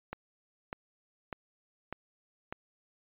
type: click train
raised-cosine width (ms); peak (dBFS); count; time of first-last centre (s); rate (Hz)
0.5; -22; 5; 0.13-2.525; 1.67
effects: resampled to 8000 Hz